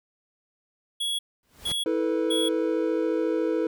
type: tone bursts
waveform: square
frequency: 3348 Hz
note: G#7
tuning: 13 cents sharp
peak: -26 dBFS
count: 3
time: 1-2.49 s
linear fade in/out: 10 ms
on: 190 ms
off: 460 ms
type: noise with exponential growth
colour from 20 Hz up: pink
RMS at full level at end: -34 dBFS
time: 1.43-1.72 s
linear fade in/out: 1 ms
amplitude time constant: 62 ms
type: chord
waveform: triangle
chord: E suspended fourth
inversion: none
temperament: equal with one note detuned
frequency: 324.9 / 440 / 493.9 Hz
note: E4 / A4 / B4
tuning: -25 / 0 / 0 cents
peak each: -24 / -26 / -26 dBFS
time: 1.86-3.67 s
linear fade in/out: 2 ms
effects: none

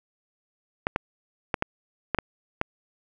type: clicks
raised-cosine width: 0.5 ms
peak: -8 dBFS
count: 7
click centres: 0.869 / 0.961 / 1.542 / 1.624 / 2.147 / 2.187 / 2.614 s
effects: none

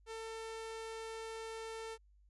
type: tone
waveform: sawtooth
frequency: 447.7 Hz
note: A4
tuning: 30 cents sharp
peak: -39 dBFS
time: 0.06-1.98 s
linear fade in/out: 50 ms
effects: added 50 Hz sine -63 dBFS peak until 2.29 s + resampled to 24000 Hz

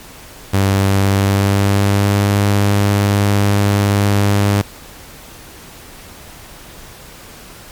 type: tone with pitch glide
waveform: sawtooth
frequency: 97.7 to 101.26 Hz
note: G2 to G#2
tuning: -5 to -43 cents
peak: -7 dBFS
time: 0.53-4.62 s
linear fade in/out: 10 ms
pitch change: +62 cents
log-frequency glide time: 0.84-2.29 s
effects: pink hiss -37 dBFS RMS until 7.71 s + MP3 96 kbps

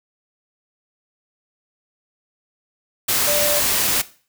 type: tone in noise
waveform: sine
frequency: 587.3 Hz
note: D5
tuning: in tune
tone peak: -20 dBFS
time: 3.27-3.6 s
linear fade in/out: 10 ms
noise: white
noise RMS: -19 dBFS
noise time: 3.08-4.02 s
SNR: -4 dB
effects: noise-tail reverb RT60 0.4 s tail -17 dB re dry

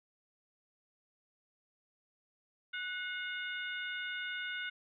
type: harmonic tone with a mistuned harmonic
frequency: 718 Hz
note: F5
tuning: 48 cents sharp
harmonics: 2 / 3 / 4 / 5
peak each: -39 / -43 / -45 / -47 dBFS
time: 2.73-4.7 s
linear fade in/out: 10 ms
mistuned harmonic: 2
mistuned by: +48 cents
effects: none

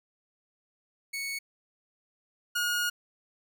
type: tone pair in turn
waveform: sawtooth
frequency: 2217 / 1436.7 Hz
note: C#7 / F6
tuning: 0 / +49 cents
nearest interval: minor sixth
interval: 751 cents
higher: first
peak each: -29 / -23 dBFS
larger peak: second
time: 1.13-1.39 / 2.55-2.9 s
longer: second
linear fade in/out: 10 ms
effects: none

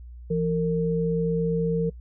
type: tone pair together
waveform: sine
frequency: 168.2 / 457.4 Hz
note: E3 / A#4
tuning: +35 / -33 cents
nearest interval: octave + perfect fourth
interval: 1732 cents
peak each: -24 dBFS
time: 0.3-1.9 s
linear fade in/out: 10 ms
effects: noise-tail reverb RT60 0.1 s tail -23 dB re dry + added 60 Hz sine -39 dBFS peak until 2 s

